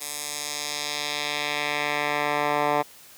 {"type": "tone with band-pass filter sweep", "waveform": "10% pulse", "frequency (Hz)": 147.2, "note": "D3", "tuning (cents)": 4, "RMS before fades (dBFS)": -27, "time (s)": [0, 2.83], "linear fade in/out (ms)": 20, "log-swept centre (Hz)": [10000, 980], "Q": 1.1, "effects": ["white hiss -49 dBFS RMS until 3.17 s", "high-pass 80 Hz 12 dB/octave"]}